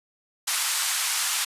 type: band-pass noise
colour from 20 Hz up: white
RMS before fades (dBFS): -26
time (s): 0.47-1.45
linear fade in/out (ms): 10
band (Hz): 900 to 11000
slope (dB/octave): 24
effects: resampled to 32000 Hz